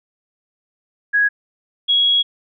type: tone pair in turn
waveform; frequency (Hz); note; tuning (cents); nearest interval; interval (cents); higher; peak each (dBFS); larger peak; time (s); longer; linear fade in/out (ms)
sine; 1661.2 / 3322; G#6 / G#7; 0 / 0; octave; 1200; second; -12; neither; 1.13-1.29 / 1.88-2.23; second; 20
effects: none